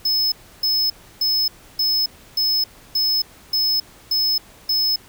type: tone bursts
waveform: square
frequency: 5200 Hz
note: E8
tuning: 24 cents flat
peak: -17 dBFS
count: 9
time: 0.05-4.96 s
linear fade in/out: 5 ms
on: 270 ms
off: 310 ms
effects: pink hiss -47 dBFS RMS until 5.08 s